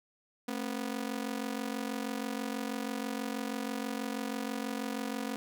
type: ring-modulated tone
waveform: sawtooth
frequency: 244.5 Hz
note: B3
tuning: 17 cents flat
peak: -27 dBFS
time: 0.48-5.36 s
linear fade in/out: 0 ms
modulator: 23.1 Hz
effects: none